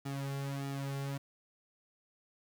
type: tone with flanger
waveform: sawtooth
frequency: 138.5 Hz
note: C#3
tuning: 1 cent flat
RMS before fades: -38 dBFS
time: 0.05-1.18 s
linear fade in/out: 10 ms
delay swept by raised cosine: 1.9 to 3.2 ms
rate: 1.6 Hz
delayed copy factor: -0.8
effects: 10-bit